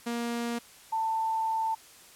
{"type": "tone pair in turn", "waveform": ["sawtooth", "sine"], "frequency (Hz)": [235.9, 890.6], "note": ["A#3", "A5"], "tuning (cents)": [21, 21], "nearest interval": "octave + major seventh", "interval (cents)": 2300, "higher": "second", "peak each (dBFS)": -26, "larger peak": "neither", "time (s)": [[0.06, 0.59], [0.92, 1.75]], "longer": "second", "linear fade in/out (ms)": 10, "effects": ["white hiss -53 dBFS RMS until 2.15 s", "low-pass 12000 Hz 12 dB/octave"]}